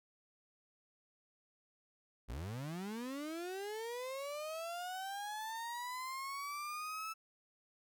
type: linear sweep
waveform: 35% pulse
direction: up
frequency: 49.16 to 1318.5 Hz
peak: -39 dBFS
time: 2.28-7.14 s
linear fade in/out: 20 ms
effects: none